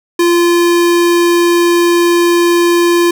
square tone, 345.3 Hz, F4, 20 cents flat, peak -8 dBFS, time 0.19-3.11 s, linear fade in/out 5 ms, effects none

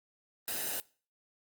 white noise with comb filter, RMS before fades -35 dBFS, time 0.48-0.8 s, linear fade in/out 0 ms, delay 0.89 ms, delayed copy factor -0.7, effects noise-tail reverb RT60 0.4 s tail -23 dB re dry + Opus 32 kbps

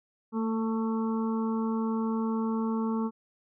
harmonic tone with a mistuned harmonic, 222.4 Hz, A3, 19 cents sharp, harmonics 1 / 2 / 4 / 5 / 6, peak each -27 / -35 / -39 / -40 / -46 dBFS, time 0.32-3.11 s, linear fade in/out 50 ms, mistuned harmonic 1, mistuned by +16 cents, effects none

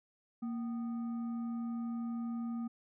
sine tone with frequency modulation, 233.1 Hz, A#3, in tune, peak -35 dBFS, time 0.42-2.68 s, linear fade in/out 10 ms, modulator 998 Hz, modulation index 0.22, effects none

